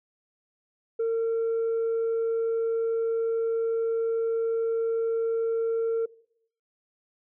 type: tone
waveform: sine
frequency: 455.6 Hz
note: A#4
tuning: 40 cents flat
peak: -21 dBFS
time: 0.99-6.06 s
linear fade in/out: 10 ms
effects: noise-tail reverb RT60 0.7 s tail -22 dB re dry + tanh soft clip ceiling -22 dBFS